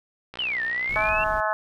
click train, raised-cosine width 0.3 ms, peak -22 dBFS, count 47, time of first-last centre 0.34-1.088 s, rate 61.5 Hz
sine exponential two-way sweep, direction down then up, 3115 to 1760 to 2731 Hz, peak -24 dBFS, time 0.39-1.24 s, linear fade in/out 2 ms, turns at 0.62 s
brown noise, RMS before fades -36 dBFS, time 0.89-1.41 s, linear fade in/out 10 ms
harmonic tone, 214.3 Hz, A3, 45 cents flat, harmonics 3 / 4 / 5 / 6 / 7 / 8, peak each -27 / -28 / -29 / -30 / -30 / -31 dBFS, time 0.96-1.53 s, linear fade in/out 0 ms
effects none

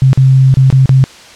sine tone with dropouts, 132.5 Hz, C3, 22 cents sharp, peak -3 dBFS, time 0.02-1.04 s, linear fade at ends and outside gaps 0 ms, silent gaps 0.131-0.175 / 0.541-0.571 / 0.702-0.726 / 0.858-0.893 s, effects white hiss -35 dBFS RMS until 1.35 s + low-pass 6000 Hz 12 dB/octave

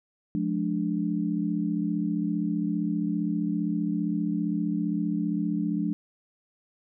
sine chord, D diminished, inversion first, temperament just, 176.2 / 211.4 / 293.7 Hz, F3 / Ab3 / D4, +16 / +31 / 0 cents, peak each -29 dBFS, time 0.35-5.93 s, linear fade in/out 0 ms, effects none

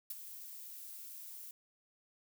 violet noise with ADSR envelope, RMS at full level -39 dBFS, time 0.1-1.51 s, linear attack 6 ms, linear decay 26 ms, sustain -10 dB, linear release 3 ms, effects none

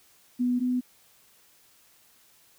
sine tone pair in turn, 246.9 / 250.2 Hz, B3 / B3, 0 / +23 cents, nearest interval unison, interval 23 cents, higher second, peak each -22 / -23 dBFS, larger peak first, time 0.39-0.6 / 0.6-0.81 s, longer neither, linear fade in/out 20 ms, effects white hiss -60 dBFS RMS until 2.58 s

